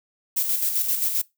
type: noise with tremolo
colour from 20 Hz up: violet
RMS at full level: -22 dBFS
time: 0.36-1.22 s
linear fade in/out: 10 ms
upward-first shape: square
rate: 7.6 Hz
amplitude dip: 45%
effects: noise-tail reverb RT60 0.2 s tail -22 dB re dry